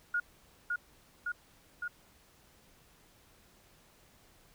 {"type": "tone with echo", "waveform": "sine", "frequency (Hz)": 1435, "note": "F6", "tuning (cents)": 47, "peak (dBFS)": -28, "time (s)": [0.14, 0.2], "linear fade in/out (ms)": 5, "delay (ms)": 560, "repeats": 3, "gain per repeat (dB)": -2, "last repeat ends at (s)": 1.88, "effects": ["pink hiss -63 dBFS RMS until 4.54 s"]}